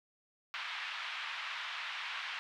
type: band-pass noise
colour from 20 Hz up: white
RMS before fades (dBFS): -41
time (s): 0.54-2.39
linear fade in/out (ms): 0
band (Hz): 1000 to 3200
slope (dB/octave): 24
effects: none